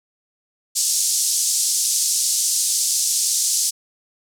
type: band-pass noise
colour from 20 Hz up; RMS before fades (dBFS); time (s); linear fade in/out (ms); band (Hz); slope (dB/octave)
pink; -20; 0.75-3.71; 20; 5400 to 10000; 24
effects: none